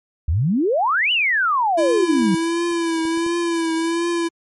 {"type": "exponential two-way sweep", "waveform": "sine", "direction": "up then down", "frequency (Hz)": [69.3, 3033, 175.8], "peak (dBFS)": -15, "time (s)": [0.28, 2.35], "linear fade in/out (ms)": 5, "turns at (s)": 1.12}
{"type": "tone with vibrato", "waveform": "square", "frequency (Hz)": 334, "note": "E4", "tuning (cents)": 23, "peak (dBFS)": -19, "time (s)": [1.77, 4.29], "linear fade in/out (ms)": 20, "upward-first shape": "triangle", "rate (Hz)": 1.4, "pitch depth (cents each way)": 56}
{"type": "clicks", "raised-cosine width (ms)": 2, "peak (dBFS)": [-27, -34, -24, -29, -24], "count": 5, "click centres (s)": [2.222, 2.714, 3.053, 3.175, 3.264]}
{"effects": ["MP3 48 kbps"]}